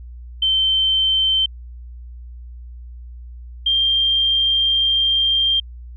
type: tone pair in turn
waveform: sine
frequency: 3100 / 3183 Hz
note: G7 / G7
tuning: -20 / +26 cents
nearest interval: unison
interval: 46 cents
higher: second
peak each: -14 dBFS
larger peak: neither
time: 0.42-1.46 / 3.66-5.6 s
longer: second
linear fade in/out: 5 ms
effects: added 60 Hz sine -33 dBFS peak until 5.96 s